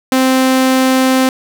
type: tone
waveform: sawtooth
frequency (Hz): 260.7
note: C4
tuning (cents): -6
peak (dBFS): -5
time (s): 0.12-1.29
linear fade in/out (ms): 2
effects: none